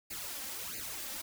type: noise with flanger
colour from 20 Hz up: white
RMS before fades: -41 dBFS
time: 0.1-1.22 s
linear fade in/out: 10 ms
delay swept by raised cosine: 0.43 to 3.83 ms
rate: 1.5 Hz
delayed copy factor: +0.9
effects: none